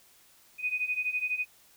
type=beating tone pair; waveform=sine; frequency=2484 / 2496 Hz; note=D#7 / D#7; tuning=-3 / +5 cents; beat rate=12 Hz; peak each=-33 / -30 dBFS; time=0.58-1.46 s; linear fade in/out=50 ms; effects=white hiss -60 dBFS RMS until 1.76 s